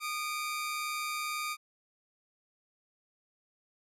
sawtooth tone pair together, 1226 / 2310 Hz, D#6 / D7, -26 / -29 cents, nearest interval major seventh, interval 1097 cents, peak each -31 / -35 dBFS, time 0-1.57 s, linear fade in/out 50 ms, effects resampled to 32000 Hz

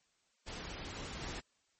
pink noise with level steps, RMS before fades -44 / -42 dBFS, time 0.46-1.41 s, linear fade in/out 20 ms, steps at 1.23 s, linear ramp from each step 5 ms, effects white hiss -75 dBFS RMS until 1.79 s + MP3 32 kbps

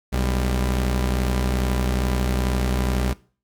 sawtooth tone pair together, 62.36 / 199 Hz, B1 / G3, +17 / +26 cents, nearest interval octave + minor sixth, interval 2009 cents, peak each -16 / -24 dBFS, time 0.12-3.14 s, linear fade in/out 20 ms, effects noise-tail reverb RT60 0.4 s tail -21 dB re dry + MP3 96 kbps

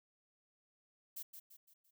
violet noise with echo, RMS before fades -45 dBFS, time 1.16-1.23 s, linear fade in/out 10 ms, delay 170 ms, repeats 4, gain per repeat -7 dB, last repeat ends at 1.91 s, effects none

